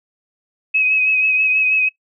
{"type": "tone with vibrato", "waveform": "sine", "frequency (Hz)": 2544, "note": "D#7", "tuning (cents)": 38, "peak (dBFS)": -13, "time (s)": [0.74, 1.89], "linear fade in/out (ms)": 10, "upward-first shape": "triangle", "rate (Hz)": 6.2, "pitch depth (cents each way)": 35, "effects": ["noise-tail reverb RT60 0.1 s tail -18 dB re dry"]}